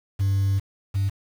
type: tone pair in turn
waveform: sine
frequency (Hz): 98 / 98.39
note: G2 / G2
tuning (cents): 0 / +7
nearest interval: unison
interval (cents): 7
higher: second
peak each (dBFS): -16 / -18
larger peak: first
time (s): 0.19-0.6 / 0.94-1.1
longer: first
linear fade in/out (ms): 20
effects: tanh soft clip ceiling -18 dBFS + 7-bit